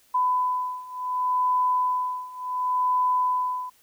sine beating tone pair, 1002 / 1002.69 Hz, B5 / B5, +25 / +26 cents, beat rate 0.69 Hz, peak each -26 / -24 dBFS, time 0.14-3.7 s, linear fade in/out 10 ms, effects white hiss -60 dBFS RMS until 3.82 s

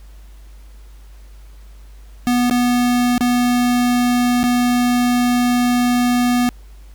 square tone with dropouts, 244.8 Hz, B3, 15 cents flat, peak -14 dBFS, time 2.27-6.49 s, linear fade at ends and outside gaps 0 ms, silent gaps 2.498-2.51 / 3.179-3.208 / 4.431-4.439 s, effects added 50 Hz sine -37 dBFS peak until 6.94 s + pink hiss -53 dBFS RMS until 6.94 s

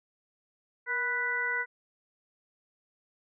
harmonic tone with a mistuned harmonic, 493.9 Hz, B4, in tune, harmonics 1 / 2 / 3 / 4, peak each -41 / -38 / -31 / -31 dBFS, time 0.86-1.66 s, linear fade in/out 50 ms, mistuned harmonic 1, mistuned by -65 cents, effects none

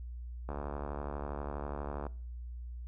click train, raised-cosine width 1 ms, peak -25 dBFS, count 115, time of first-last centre 0.49-2.067 s, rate 72.3 Hz, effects noise-tail reverb RT60 0.5 s tail -22 dB re dry + added 60 Hz sine -40 dBFS peak until 2.87 s

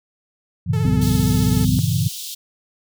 sine chord, G diminished seventh, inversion none, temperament equal, 98 / 116.54 / 138.59 / 164.81 Hz, G2 / Bb2 / Db3 / Fb3, 0 / 0 / 0 / 0 cents, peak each -22 dBFS, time 0.66-2.09 s, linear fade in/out 20 ms
sawtooth tone with vibrato, 435.7 Hz, A4, 17 cents flat, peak -26 dBFS, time 0.73-1.65 s, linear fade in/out 5 ms, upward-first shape sine, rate 15 Hz, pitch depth 43 cents each way
harmonic tone, 63 Hz, B1, 35 cents sharp, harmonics 1 / 3 / 4, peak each -24 / -22 / -21 dBFS, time 0.85-1.79 s, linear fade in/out 0 ms
pink high-pass noise, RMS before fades -31 dBFS, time 1.01-2.35 s, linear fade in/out 10 ms, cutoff 3100 Hz, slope 48 dB/octave
effects none

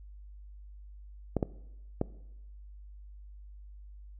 clicks, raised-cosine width 2 ms, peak -14 dBFS, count 3, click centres 1.367 / 1.428 / 2.014 s, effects noise-tail reverb RT60 0.9 s tail -19 dB re dry + added 50 Hz sine -46 dBFS peak until 4.19 s

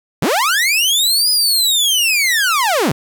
sawtooth linear two-way sweep, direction up then down, 103.83 to 5020 to 103.83 Hz, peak -9 dBFS, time 0.22-2.92 s, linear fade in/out 5 ms, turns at 1.3 s, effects 7-bit

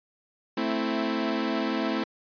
sawtooth chord, A minor, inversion none, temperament equal with one note detuned, 220.9 / 261.6 / 329.6 Hz, A3 / C4 / E4, +7 / 0 / 0 cents, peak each -26 dBFS, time 0.57-2.04 s, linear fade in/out 5 ms, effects resampled to 11025 Hz

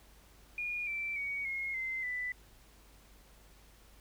sine tone with pitch steps, 2434 / 2338 / 2245 / 2156 / 2071 / 1988.5 Hz, D#7 / D7 / C#7 / C#7 / C7 / B6, -39 / -8 / +21 / -49 / -18 / +11 cents, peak -34 dBFS, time 0.58-2.32 s, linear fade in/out 2 ms, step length 290 ms, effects added 50 Hz sine -60 dBFS peak until 4 s + pink hiss -62 dBFS RMS until 4 s

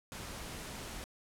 pink noise, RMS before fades -44 dBFS, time 0.12-1.04 s, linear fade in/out 0 ms, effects low-pass 12000 Hz 12 dB/octave

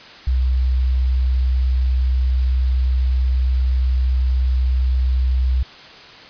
sine tone, 63.7 Hz, C2, 46 cents flat, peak -14 dBFS, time 0.27-5.63 s, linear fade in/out 5 ms, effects white hiss -40 dBFS RMS until 6.29 s + resampled to 11025 Hz

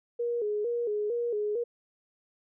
sine tone with vibrato, 446 Hz, A4, 23 cents sharp, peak -27 dBFS, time 0.19-1.64 s, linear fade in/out 10 ms, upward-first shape square, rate 2.2 Hz, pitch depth 110 cents each way, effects none

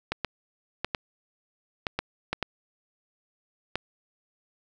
clicks, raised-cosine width 0.3 ms, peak -11 dBFS, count 9, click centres 0.12 / 0.247 / 0.846 / 0.948 / 1.868 / 1.99 / 2.33 / 2.427 / 3.756 s, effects none

